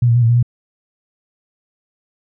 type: tone with pitch steps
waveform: sine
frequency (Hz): 121.1 / 117 / 122.1 / 114.7 / 119.7 / 121.3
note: B2 / A#2 / B2 / A#2 / A#2 / B2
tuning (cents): -34 / +7 / -19 / -28 / +46 / -31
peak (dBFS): -9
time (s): 0.02-0.428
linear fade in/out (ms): 5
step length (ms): 68
effects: none